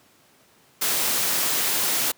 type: noise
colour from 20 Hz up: white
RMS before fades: -23 dBFS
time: 0.81-2.12 s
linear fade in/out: 10 ms
effects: pink hiss -57 dBFS RMS until 2.17 s + high-pass 150 Hz 12 dB/octave